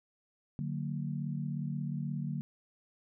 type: chord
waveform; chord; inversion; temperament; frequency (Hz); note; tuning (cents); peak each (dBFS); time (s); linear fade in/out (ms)
sine; D augmented; none; just; 146.83 / 183.54 / 229.4; D3 / F#3 / A#3; 0 / -14 / -28; -35 / -39 / -40; 0.59-2.41; 0
effects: none